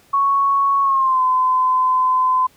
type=tone with pitch glide; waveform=sine; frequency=1108.7 to 1022.6 Hz; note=C#6 to C6; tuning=0 to -40 cents; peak=-13 dBFS; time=0.13-2.47 s; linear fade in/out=10 ms; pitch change=-140 cents; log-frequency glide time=0.82-1.22 s; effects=pink hiss -53 dBFS RMS until 2.56 s + high-pass 60 Hz 12 dB/octave